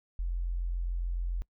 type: tone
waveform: sine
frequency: 43.56 Hz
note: F1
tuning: 4 cents flat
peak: -29 dBFS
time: 0.19-1.42 s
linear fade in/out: 0 ms
effects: noise-tail reverb RT60 0.1 s tail -24 dB re dry